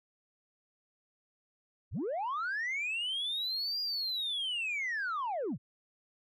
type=linear two-way sweep; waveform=sine; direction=up then down; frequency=46.25 to 4868 to 86.7 Hz; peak=-30 dBFS; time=1.91-5.58 s; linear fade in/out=50 ms; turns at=3.81 s; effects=tanh soft clip ceiling -30 dBFS